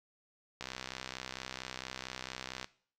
click train, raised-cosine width 0.2 ms, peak -22 dBFS, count 132, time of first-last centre 0.61-2.644 s, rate 64.4 Hz, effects noise-tail reverb RT60 0.5 s tail -19 dB re dry

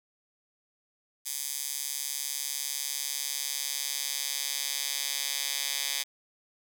10% pulse tone with high-pass filter sweep, 140 Hz, C#3, 18 cents sharp, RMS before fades -33 dBFS, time 1.25-6.04 s, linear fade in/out 20 ms, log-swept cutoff 6800 to 3600 Hz, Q 0.95, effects none

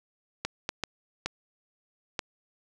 clicks, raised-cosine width 0.2 ms, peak -12 dBFS, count 5, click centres 0.45 / 0.691 / 0.837 / 1.26 / 2.192 s, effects none

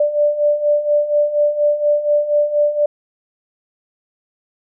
sine beating tone pair, 587 / 591.2 Hz, D5 / D5, -1 / +11 cents, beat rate 4.2 Hz, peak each -19 / -14 dBFS, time 0-2.86 s, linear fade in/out 5 ms, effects none

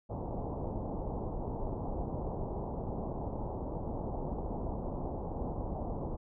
pink low-pass noise, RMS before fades -37 dBFS, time 0.09-6.17 s, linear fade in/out 20 ms, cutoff 930 Hz, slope 48 dB/octave, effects none

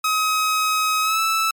sawtooth tone with pitch glide, 1269 to 1314.5 Hz, D#6 to E6, +34 to -5 cents, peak -14 dBFS, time 0.04-1.51 s, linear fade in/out 5 ms, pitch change +61 cents, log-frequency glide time 1.02-1.2 s, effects MP3 96 kbps

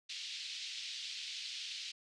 white band-pass noise, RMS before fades -44 dBFS, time 0.09-1.92 s, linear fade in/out 10 ms, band 2700 to 4700 Hz, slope 24 dB/octave, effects resampled to 22050 Hz

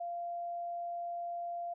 sine tone, 692 Hz, F5, 16 cents flat, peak -36 dBFS, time 0-1.74 s, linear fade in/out 10 ms, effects none

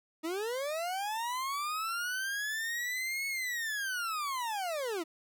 40% pulse linear two-way sweep, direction up then down, 307.2 to 2208 to 307.2 Hz, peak -32 dBFS, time 0.23-5.04 s, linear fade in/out 20 ms, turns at 3.27 s, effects none

